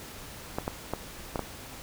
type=clicks; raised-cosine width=1 ms; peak=-15 dBFS; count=5; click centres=0.585 / 0.679 / 0.936 / 1.358 / 1.393 s; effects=pink hiss -44 dBFS RMS until 1.82 s